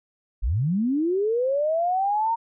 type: linear sweep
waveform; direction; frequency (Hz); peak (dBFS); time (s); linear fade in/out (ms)
sine; up; 39.83 to 932.3; -20; 0.42-2.36; 20
effects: none